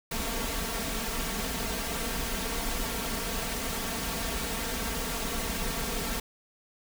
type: noise with comb filter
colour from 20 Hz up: pink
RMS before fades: -32 dBFS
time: 0.11-6.2 s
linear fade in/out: 5 ms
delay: 4.4 ms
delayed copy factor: +0.8
effects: none